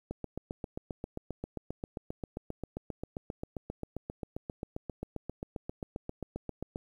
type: click train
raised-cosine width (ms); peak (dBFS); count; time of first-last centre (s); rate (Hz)
2; -23; 51; 0.11-6.759; 7.52
effects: 10-bit